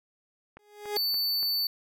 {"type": "click train", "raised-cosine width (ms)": 0.5, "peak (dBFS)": -30, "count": 4, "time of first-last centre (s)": [0.57, 1.43], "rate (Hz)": 3.49}
{"type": "tone with exponential growth", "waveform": "30% pulse", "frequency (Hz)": 415.3, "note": "G#4", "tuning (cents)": 0, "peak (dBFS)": -24, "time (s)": [0.59, 0.97], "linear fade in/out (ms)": 1, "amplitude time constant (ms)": 81}
{"type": "tone", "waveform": "square", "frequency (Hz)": 4500, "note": "C#8", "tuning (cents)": 25, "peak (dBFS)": -26, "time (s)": [0.96, 1.67], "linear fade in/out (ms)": 2}
{"effects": []}